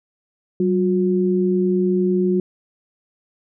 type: tone pair together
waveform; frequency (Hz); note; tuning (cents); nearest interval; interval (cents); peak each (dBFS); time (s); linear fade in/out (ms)
sine; 189.4 / 360.8; F#3 / F#4; +41 / -44; major seventh; 1115; -18; 0.6-2.4; 2
effects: none